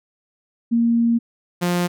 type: tone pair in turn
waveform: sine / sawtooth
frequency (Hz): 233.1 / 176.2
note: A#3 / F3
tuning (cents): 0 / +16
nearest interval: perfect fourth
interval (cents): 484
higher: first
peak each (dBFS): -14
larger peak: neither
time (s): 0.71-1.19 / 1.61-1.88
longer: first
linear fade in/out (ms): 20
effects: none